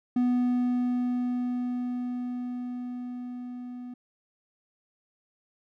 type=tone with level ramp; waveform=triangle; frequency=246.9 Hz; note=B3; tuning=in tune; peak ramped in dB=-19 to -35 dBFS; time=0.16-3.94 s; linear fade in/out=5 ms; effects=none